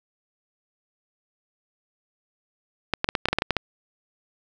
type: clicks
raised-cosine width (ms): 0.3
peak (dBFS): -5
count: 11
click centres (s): 2.937 / 3.044 / 3.089 / 3.152 / 3.256 / 3.286 / 3.33 / 3.386 / 3.421 / 3.507 / 3.567
effects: none